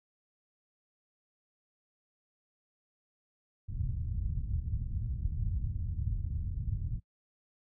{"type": "low-pass noise", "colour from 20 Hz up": "white", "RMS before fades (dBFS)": -34, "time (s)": [3.68, 7], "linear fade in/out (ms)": 20, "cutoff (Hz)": 110, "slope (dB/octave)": 24, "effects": ["noise-tail reverb RT60 0.1 s tail -23 dB re dry"]}